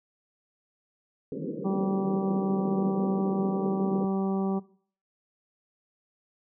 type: band-pass noise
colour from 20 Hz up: pink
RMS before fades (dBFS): -34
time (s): 1.32-4.05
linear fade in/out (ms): 2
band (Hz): 150 to 520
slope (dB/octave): 96
type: harmonic tone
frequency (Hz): 193.3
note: G3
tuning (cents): -24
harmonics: 1 / 2 / 3 / 4 / 5 / 6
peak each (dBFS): -27 / -31 / -41 / -37 / -43 / -43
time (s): 1.64-4.6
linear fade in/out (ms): 20
effects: noise-tail reverb RT60 0.5 s tail -19 dB re dry